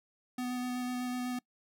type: tone with vibrato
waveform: square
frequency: 248.9 Hz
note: B3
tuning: 14 cents sharp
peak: -34 dBFS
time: 0.38-1.39 s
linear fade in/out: 5 ms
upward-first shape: square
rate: 8 Hz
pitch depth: 9 cents each way
effects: noise-tail reverb RT60 0.1 s tail -23 dB re dry